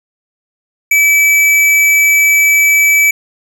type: tone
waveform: square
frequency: 2302 Hz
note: D7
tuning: 35 cents flat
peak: -7 dBFS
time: 0.91-3.11 s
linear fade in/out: 5 ms
effects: none